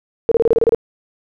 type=tone bursts; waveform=sine; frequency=459.5 Hz; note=A#4; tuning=25 cents flat; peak=-9 dBFS; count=9; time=0.29-0.747 s; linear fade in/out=0 ms; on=25 ms; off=29 ms; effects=none